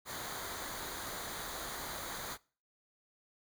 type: noise with comb filter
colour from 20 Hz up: pink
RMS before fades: -42 dBFS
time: 0.05-2.38 s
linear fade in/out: 50 ms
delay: 0.37 ms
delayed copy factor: -0.65
effects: noise-tail reverb RT60 0.4 s tail -23 dB re dry